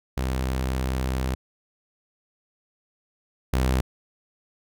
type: tone pair in turn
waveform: sawtooth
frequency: 64.7 / 64.39 Hz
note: C2 / C2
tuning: -19 / -27 cents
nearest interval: unison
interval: 8 cents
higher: first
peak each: -20 / -16 dBFS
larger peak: second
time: 0.17-1.35 / 3.53-3.81 s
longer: first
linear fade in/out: 5 ms
effects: none